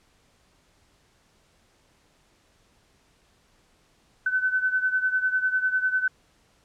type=beating tone pair; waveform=sine; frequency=1512 / 1522 Hz; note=F#6 / F#6; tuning=+37 / +48 cents; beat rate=10 Hz; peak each=-23 / -27 dBFS; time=4.26-6.08 s; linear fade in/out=5 ms; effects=pink hiss -63 dBFS RMS until 6.64 s + low-pass 9000 Hz 12 dB/octave